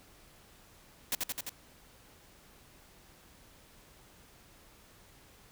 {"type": "noise with echo", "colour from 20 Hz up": "white", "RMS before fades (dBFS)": -31, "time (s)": [1.12, 1.15], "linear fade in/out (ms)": 2, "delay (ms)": 86, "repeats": 4, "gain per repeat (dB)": -2, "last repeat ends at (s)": 1.494, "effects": ["pink hiss -59 dBFS RMS until 5.51 s"]}